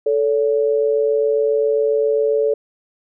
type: tone pair together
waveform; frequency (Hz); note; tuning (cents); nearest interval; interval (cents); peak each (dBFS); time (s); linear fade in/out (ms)
sine; 440 / 567.4; A4 / C#5; 0 / +40; major third; 440; -15 / -20; 0.06-2.54; 5
effects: none